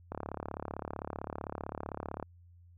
click train, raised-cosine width 1 ms, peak -23 dBFS, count 76, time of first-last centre 0.12-2.227 s, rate 35.6 Hz, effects added 87 Hz sine -55 dBFS peak until 2.77 s

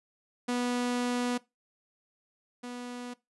sawtooth tone pair in turn, 245 / 245 Hz, B3 / B3, -14 / -14 cents, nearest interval unison, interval 0 cents, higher neither, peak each -24 / -34 dBFS, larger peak first, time 0.48-1.38 / 2.63-3.14 s, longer first, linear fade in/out 10 ms, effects noise-tail reverb RT60 0.2 s tail -19 dB re dry + resampled to 24000 Hz

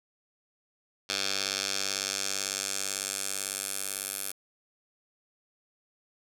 10% pulse tone with band-pass filter sweep, 98 Hz, G2, in tune, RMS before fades -33 dBFS, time 1.09-4.32 s, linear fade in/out 10 ms, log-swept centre 4600 to 11000 Hz, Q 1.6, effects none

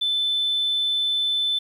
sine tone, 3520 Hz, A7, in tune, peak -19 dBFS, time 0.01-1.59 s, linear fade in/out 10 ms, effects tanh soft clip ceiling -15 dBFS + 9-bit

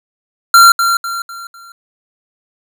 square tone with echo, 1374 Hz, F6, 29 cents flat, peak -3 dBFS, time 0.54-0.72 s, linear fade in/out 2 ms, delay 250 ms, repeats 4, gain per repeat -8 dB, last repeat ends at 1.72 s, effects none

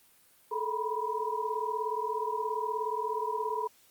sine tone cluster, 429.1 / 446 / 964 / 1003 Hz, A4 / A4 / B5 / B5, -43 / +23 / -42 / +26 cents, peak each -36 / -38 / -33 / -36 dBFS, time 0.51-3.68 s, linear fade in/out 10 ms, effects white hiss -62 dBFS RMS until 3.9 s + Opus 32 kbps

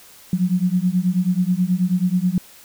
sine beating tone pair, 176.9 / 186.2 Hz, F3 / F#3, +23 / +11 cents, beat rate 9.3 Hz, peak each -19 dBFS, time 0.33-2.38 s, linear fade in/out 2 ms, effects white hiss -46 dBFS RMS until 2.64 s

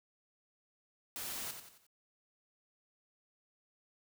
white noise with echo, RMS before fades -42 dBFS, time 1.16-1.51 s, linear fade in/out 0 ms, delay 89 ms, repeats 4, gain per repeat -7 dB, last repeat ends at 1.866 s, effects none

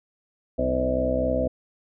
harmonic tone with a mistuned harmonic, 64 Hz, C2, 38 cents flat, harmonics 1 / 2 / 3 / 4 / 5 / 7 / 8 / 9 / 10, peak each -30 / -35 / -37 / -28 / -35 / -38 / -26 / -31 / -27 dBFS, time 0.58-1.48 s, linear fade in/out 10 ms, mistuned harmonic 9, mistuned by +16 cents, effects none

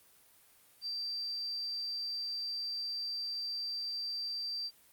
sine tone, 4688 Hz, D8, 4 cents flat, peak -35 dBFS, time 0.81-4.71 s, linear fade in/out 50 ms, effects white hiss -63 dBFS RMS until 4.92 s + Opus 32 kbps

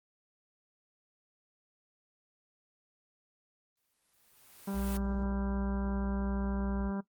white noise with exponential growth, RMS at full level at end -42 dBFS, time 3.77-4.97 s, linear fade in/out 2 ms, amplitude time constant 260 ms
harmonic tone, 197.2 Hz, G3, 11 cents sharp, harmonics 1 / 2 / 3 / 4 / 5 / 6 / 7 / 8, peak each -33 / -44 / -46 / -49 / -48 / -54 / -51 / -54 dBFS, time 4.67-7.01 s, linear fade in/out 10 ms
sine tone, 59.8 Hz, A#1, 45 cents sharp, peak -34 dBFS, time 4.73-6.92 s, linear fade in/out 50 ms
effects noise-tail reverb RT60 0.1 s tail -18 dB re dry + Opus 24 kbps

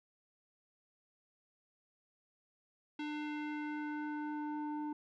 square tone with low-pass filter sweep, 299.4 Hz, D4, 33 cents sharp, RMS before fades -40 dBFS, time 2.99-4.93 s, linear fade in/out 5 ms, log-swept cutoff 3200 to 800 Hz, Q 1.8, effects none

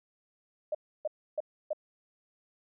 sine tone bursts, 610 Hz, D#5, 34 cents flat, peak -28 dBFS, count 4, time 0.72-1.732 s, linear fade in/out 5 ms, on 28 ms, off 300 ms, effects none

